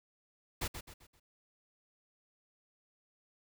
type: noise with echo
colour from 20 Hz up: pink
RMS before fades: -36 dBFS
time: 0.61-0.68 s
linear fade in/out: 10 ms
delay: 130 ms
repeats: 4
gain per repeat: -8 dB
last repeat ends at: 1.2 s
effects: none